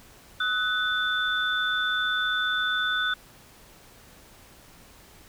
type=tone cluster; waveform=sine; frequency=1275 / 1490 / 3526 Hz; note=D#6 / F#6 / A7; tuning=+42 / +12 / +3 cents; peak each=-32 / -25 / -29 dBFS; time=0.4-3.14 s; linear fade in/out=5 ms; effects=pink hiss -52 dBFS RMS until 5.28 s